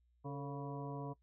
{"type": "harmonic tone with a mistuned harmonic", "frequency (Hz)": 140.2, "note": "C#3", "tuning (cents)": 20, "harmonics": [1, 2, 3, 4, 5, 7, 8], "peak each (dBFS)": [-43, -47, -48, -53, -52, -51, -58], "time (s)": [0.24, 1.14], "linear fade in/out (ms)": 20, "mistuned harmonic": 3, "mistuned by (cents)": 76, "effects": ["noise-tail reverb RT60 0.1 s tail -20 dB re dry", "added 60 Hz sine -70 dBFS peak until 1.22 s"]}